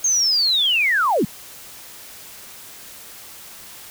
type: linear sweep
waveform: sine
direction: down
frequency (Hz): 6500 to 146.83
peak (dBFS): -15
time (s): 0.04-1.25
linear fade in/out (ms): 5
effects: white hiss -40 dBFS RMS until 3.9 s